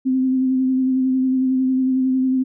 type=tone with vibrato; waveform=sine; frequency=260 Hz; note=C4; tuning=11 cents flat; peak=-15 dBFS; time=0.05-2.44 s; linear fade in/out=20 ms; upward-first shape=sine; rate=11 Hz; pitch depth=21 cents each way; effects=none